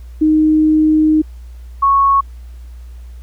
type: tone pair in turn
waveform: sine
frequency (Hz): 310 / 1104.7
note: D#4 / C#6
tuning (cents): -6 / -6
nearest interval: octave + minor seventh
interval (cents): 2200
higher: second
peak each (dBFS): -8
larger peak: neither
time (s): 0.21-1.22 / 1.82-2.21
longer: first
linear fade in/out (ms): 10
effects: added 60 Hz sine -30 dBFS peak until 3.22 s + pink hiss -53 dBFS RMS until 3.22 s